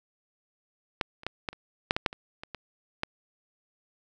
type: clicks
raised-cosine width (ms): 0.3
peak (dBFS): -10 / -30 / -14 / -14 / -29 / -6 / -11 / -7 / -24 / -23 / -21 / -12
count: 12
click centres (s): 1.012 / 1.234 / 1.266 / 1.488 / 1.53 / 1.909 / 1.965 / 2.062 / 2.129 / 2.435 / 2.547 / 3.034
effects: none